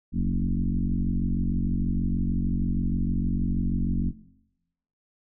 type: tone with frequency modulation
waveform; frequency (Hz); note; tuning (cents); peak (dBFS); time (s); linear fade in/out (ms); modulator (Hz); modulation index
sine; 122.2; B2; -18; -22; 0.12-4.13; 50; 46.4; 2.9
effects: noise-tail reverb RT60 0.9 s tail -19 dB re dry